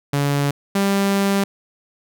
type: tone pair in turn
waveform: sawtooth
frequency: 142.3 / 197.82 Hz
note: C#3 / G3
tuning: +46 / +16 cents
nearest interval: tritone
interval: 570 cents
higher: second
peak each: -13 / -12 dBFS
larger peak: second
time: 0.13-0.51 / 0.75-1.44 s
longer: second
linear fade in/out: 5 ms
effects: none